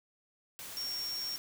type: tone in noise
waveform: sine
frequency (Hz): 5530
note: F8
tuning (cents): -18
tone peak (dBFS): -35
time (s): 0.77-1.36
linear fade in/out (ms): 0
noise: white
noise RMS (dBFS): -45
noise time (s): 0.59-1.38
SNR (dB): +7
effects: none